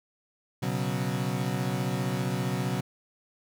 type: chord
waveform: 35% pulse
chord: B suspended second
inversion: none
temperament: equal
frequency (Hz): 123.47 / 138.59 / 185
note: B2 / C#3 / F#3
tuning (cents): 0 / 0 / 0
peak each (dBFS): -30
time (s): 0.62-2.81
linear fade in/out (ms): 10
effects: none